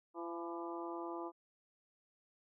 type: harmonic tone with a mistuned harmonic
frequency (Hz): 170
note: F3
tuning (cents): -46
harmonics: 2 / 3 / 4 / 5 / 6 / 7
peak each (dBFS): -43 / -51 / -49 / -50 / -48 / -51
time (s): 0.14-1.32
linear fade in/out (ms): 50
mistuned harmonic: 6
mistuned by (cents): -35
effects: none